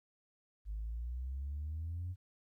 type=exponential sweep; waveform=sine; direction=up; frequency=50.7 to 92.5 Hz; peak=-36 dBFS; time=0.65-2.16 s; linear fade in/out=50 ms; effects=tanh soft clip ceiling -34 dBFS + 13-bit